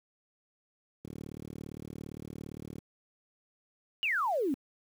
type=click train; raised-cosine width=3 ms; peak=-28 dBFS; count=66; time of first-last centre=1.05-2.783 s; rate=37.5 Hz
type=exponential sweep; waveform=sine; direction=down; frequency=2974 to 250 Hz; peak=-27 dBFS; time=4.03-4.54 s; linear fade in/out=0 ms
effects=high-pass 100 Hz 12 dB/octave + 9-bit